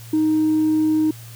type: tone with tanh clipping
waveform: triangle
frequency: 311.1 Hz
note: D#4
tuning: in tune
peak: -15 dBFS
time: 0.13-1.11 s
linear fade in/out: 5 ms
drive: 5 dB
effects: added 115 Hz sine -37 dBFS peak until 1.35 s + white hiss -44 dBFS RMS until 1.35 s